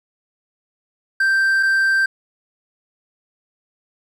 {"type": "tone pair in turn", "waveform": "triangle", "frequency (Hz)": [1568, 1568], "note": ["G6", "G6"], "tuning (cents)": [0, 0], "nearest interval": "unison", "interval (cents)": 0, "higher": "neither", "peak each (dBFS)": [-12, -12], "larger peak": "neither", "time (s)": [[1.2, 1.63], [1.63, 2.06]], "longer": "neither", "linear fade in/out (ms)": 5, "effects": []}